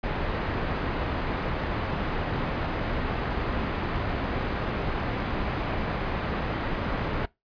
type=low-pass noise; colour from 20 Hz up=pink; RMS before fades=-29 dBFS; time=0.03-7.26 s; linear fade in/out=10 ms; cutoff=2000 Hz; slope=12 dB/octave; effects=noise-tail reverb RT60 0.2 s tail -22 dB re dry + resampled to 11025 Hz